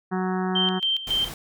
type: harmonic tone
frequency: 185.5 Hz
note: F#3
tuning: 5 cents sharp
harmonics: 1 / 2 / 4 / 5 / 6 / 7 / 8 / 9 / 10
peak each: -25 / -29 / -32 / -36 / -37 / -38 / -40 / -40 / -45 dBFS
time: 0.11-0.8 s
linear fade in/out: 20 ms
type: tone with tremolo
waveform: sine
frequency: 3136 Hz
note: G7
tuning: in tune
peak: -20 dBFS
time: 0.55-1.29 s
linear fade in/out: 10 ms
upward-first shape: square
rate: 3.6 Hz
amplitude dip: 75%
type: noise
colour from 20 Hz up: pink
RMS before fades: -36 dBFS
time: 1.07-1.34 s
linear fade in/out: 2 ms
effects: none